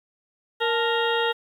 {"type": "harmonic tone with a mistuned harmonic", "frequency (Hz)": 466.2, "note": "A#4", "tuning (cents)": 0, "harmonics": [1, 2, 3, 4, 6, 7, 8], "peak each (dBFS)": [-24, -27, -29, -30, -32, -32, -33], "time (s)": [0.6, 1.33], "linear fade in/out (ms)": 20, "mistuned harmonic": 2, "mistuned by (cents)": -98, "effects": ["9-bit"]}